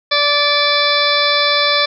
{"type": "harmonic tone", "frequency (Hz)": 582, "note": "D5", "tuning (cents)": -16, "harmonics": [1, 2, 3, 4, 6, 7, 8, 9], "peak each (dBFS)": [-19, -19, -21, -20, -18, -20, -22, -23], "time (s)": [0.11, 1.86], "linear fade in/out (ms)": 10, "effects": []}